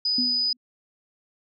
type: tone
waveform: sine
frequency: 4978 Hz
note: D#8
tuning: in tune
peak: -21 dBFS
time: 0.05-0.53 s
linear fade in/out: 5 ms
type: tone with exponential decay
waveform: sine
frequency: 246.9 Hz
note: B3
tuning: in tune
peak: -23 dBFS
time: 0.18-0.57 s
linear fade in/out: 5 ms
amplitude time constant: 84 ms
effects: none